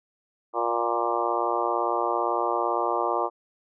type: harmonic tone with a mistuned harmonic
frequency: 117.8 Hz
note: A#2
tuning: 19 cents sharp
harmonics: 3 / 4 / 5 / 6 / 7 / 8 / 9 / 10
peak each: -31 / -31 / -31 / -31 / -31 / -31 / -31 / -31 dBFS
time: 0.53-3.3 s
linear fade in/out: 50 ms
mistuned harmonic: 7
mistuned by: -17 cents
effects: none